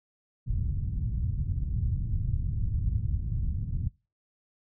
white low-pass noise, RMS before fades -29 dBFS, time 0.46-3.89 s, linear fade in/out 20 ms, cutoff 120 Hz, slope 24 dB/octave, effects noise-tail reverb RT60 0.3 s tail -23 dB re dry

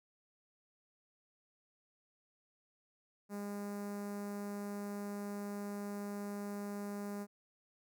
sawtooth tone with notch filter, 203.4 Hz, G#3, 36 cents flat, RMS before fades -42 dBFS, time 3.29-7.27 s, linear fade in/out 50 ms, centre 3200 Hz, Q 0.52, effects none

